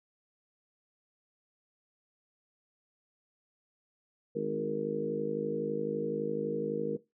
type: harmonic tone with a mistuned harmonic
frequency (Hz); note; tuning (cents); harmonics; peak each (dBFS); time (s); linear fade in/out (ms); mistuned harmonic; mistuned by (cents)
51.91; G#1; 0; 3 / 4 / 5 / 6 / 7 / 8 / 9; -42 / -39 / -44 / -40 / -42 / -39 / -32; 4.35-6.97; 10; 4; +17
effects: noise-tail reverb RT60 0.2 s tail -17 dB re dry